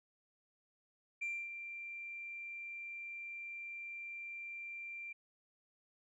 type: tone with ADSR envelope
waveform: sine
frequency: 2365 Hz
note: D7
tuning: 12 cents sharp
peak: -34 dBFS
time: 1.21-5.13 s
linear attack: 15 ms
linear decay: 260 ms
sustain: -9 dB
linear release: 9 ms
effects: tanh soft clip ceiling -34 dBFS